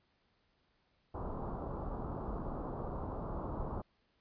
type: low-pass noise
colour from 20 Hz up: pink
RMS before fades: -40 dBFS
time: 1.14-3.82 s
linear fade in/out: 10 ms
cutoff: 1200 Hz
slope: 48 dB/octave
effects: pink hiss -75 dBFS RMS until 4.2 s + resampled to 11025 Hz